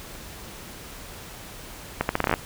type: accelerating click train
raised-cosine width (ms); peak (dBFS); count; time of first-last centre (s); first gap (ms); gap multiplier
0.5; -6; 10; 2.01-2.339; 81; 0.78
effects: pink hiss -41 dBFS RMS until 2.45 s